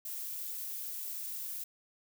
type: noise with high-pass filter sweep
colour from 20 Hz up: violet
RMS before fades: -40 dBFS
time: 0.05-1.64 s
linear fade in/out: 5 ms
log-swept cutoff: 620 to 350 Hz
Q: 4.7
effects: none